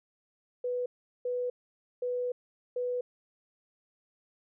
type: tone bursts at uneven times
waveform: sine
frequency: 493.9 Hz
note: B4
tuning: in tune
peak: -29 dBFS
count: 4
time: 0.64-0.86 / 1.25-1.5 / 2.02-2.32 / 2.76-3.01 s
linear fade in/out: 5 ms
effects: none